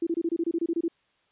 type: tone bursts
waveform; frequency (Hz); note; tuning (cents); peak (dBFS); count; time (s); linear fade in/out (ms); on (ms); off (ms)
sine; 335; E4; +28; -23; 12; 0.02-0.882; 5; 48; 26
effects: white hiss -68 dBFS RMS until 1.31 s + resampled to 8000 Hz